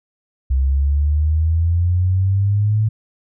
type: exponential sweep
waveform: sine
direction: up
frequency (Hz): 65 to 110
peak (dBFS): -13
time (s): 0.5-2.89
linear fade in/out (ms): 10
effects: none